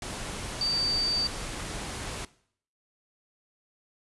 sine tone in noise, 4625 Hz, D8, 27 cents flat, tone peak -25 dBFS, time 0.61-1.27 s, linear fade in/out 2 ms, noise pink, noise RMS -36 dBFS, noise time 0.02-2.25 s, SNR +8 dB, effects noise-tail reverb RT60 0.6 s tail -19 dB re dry + resampled to 24000 Hz

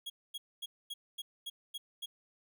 45% pulse tone bursts, 3307 Hz, G#7, 8 cents flat, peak -38 dBFS, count 8, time 0.06-2.06 s, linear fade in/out 10 ms, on 40 ms, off 240 ms, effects none

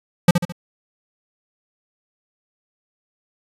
square tone with echo, 174.61 Hz, F3, in tune, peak -7 dBFS, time 0.28-0.31 s, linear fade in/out 5 ms, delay 71 ms, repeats 3, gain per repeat -7 dB, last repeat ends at 0.523 s, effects resampled to 32000 Hz + 8-bit

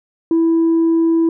sine tone, 329.6 Hz, E4, in tune, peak -9 dBFS, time 0.31-1.29 s, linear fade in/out 2 ms, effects tanh soft clip ceiling -9 dBFS

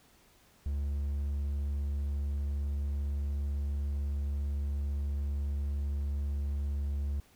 triangle tone, 71.1 Hz, C#2, 45 cents sharp, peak -28 dBFS, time 0.66-7.2 s, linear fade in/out 0 ms, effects pink hiss -63 dBFS RMS until 7.35 s

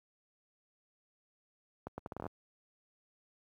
accelerating click train, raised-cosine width 1 ms, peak -26 dBFS, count 10, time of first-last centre 1.87-2.265 s, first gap 110 ms, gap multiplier 0.74, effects high-pass 60 Hz 12 dB/octave + 11-bit

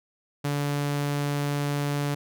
sawtooth tone, 144.1 Hz, D3, 33 cents flat, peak -21 dBFS, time 0.44-2.15 s, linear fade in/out 10 ms, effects none

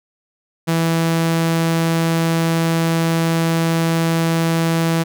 sawtooth tone, 164.81 Hz, E3, in tune, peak -11 dBFS, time 0.67-5.04 s, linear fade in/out 20 ms, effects none

